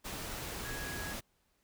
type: tone in noise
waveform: sine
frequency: 1661.2 Hz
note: G#6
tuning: in tune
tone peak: -43 dBFS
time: 0.64-1.14 s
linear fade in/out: 20 ms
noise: pink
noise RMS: -41 dBFS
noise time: 0.04-1.21 s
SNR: -5 dB
effects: pink hiss -75 dBFS RMS until 1.63 s